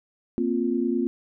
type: chord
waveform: sine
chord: Bb suspended second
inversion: none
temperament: just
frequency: 233.1 / 262.2 / 349.6 Hz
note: Bb3 / C4 / F4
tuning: 0 / +4 / +2 cents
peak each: -26 dBFS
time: 0.38-1.07 s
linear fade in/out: 0 ms
effects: none